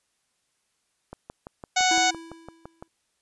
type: click train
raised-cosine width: 1 ms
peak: -24 dBFS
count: 11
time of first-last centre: 1.13-2.825 s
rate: 5.9 Hz
type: harmonic tone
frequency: 740 Hz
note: F#5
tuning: in tune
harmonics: 1 / 2 / 3 / 4 / 5 / 6 / 7 / 8 / 9 / 10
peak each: -22 / -28 / -27 / -32 / -29 / -32 / -34 / -32 / -30 / -35 dBFS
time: 1.76-2.11 s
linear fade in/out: 10 ms
type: tone with exponential decay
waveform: square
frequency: 329.6 Hz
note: E4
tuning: in tune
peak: -28 dBFS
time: 1.91-2.88 s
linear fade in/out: 2 ms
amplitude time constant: 210 ms
effects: white hiss -73 dBFS RMS until 3.21 s + resampled to 24000 Hz